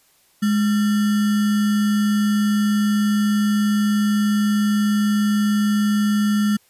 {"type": "tone with sample-and-hold", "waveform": "sine", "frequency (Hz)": 208.4, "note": "G#3", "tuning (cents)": 6, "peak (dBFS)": -15, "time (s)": [0.42, 6.57], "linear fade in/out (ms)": 10, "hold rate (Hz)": 1575, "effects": ["white hiss -58 dBFS RMS until 6.69 s", "resampled to 32000 Hz"]}